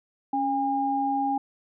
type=tone pair together; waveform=sine; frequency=277.2 / 810.8 Hz; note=C#4 / G#5; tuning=0 / -42 cents; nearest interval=octave + perfect fifth; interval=1858 cents; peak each=-28 / -24 dBFS; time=0.33-1.38 s; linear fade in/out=5 ms; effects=none